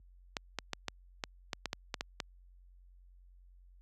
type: clicks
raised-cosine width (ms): 0.2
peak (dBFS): -17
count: 11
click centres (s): 0.368 / 0.587 / 0.733 / 0.883 / 1.238 / 1.532 / 1.657 / 1.731 / 1.942 / 2.009 / 2.202
effects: added 45 Hz sine -46 dBFS peak until 3.81 s + high-pass 80 Hz 12 dB/octave